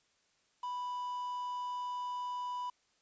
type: tone with quantisation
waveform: triangle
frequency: 987.8 Hz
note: B5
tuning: in tune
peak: -34 dBFS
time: 0.63-2.7 s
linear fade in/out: 5 ms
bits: 9
effects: white hiss -73 dBFS RMS until 3.01 s + resampled to 16000 Hz